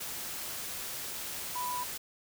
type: tone in noise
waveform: sine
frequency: 987.8 Hz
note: B5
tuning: in tune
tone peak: -33 dBFS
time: 1.55-1.84 s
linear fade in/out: 10 ms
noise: white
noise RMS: -39 dBFS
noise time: 0-1.98 s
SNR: +3 dB
effects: none